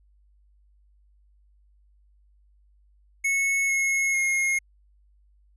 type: tone with pitch steps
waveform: square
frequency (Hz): 2198 / 2174 / 2150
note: C#7 / C#7 / C7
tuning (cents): -15 / -34 / +47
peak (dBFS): -22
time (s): 3.24-4.59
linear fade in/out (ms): 10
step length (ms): 450
effects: added 50 Hz sine -57 dBFS peak until 5.56 s + resampled to 24000 Hz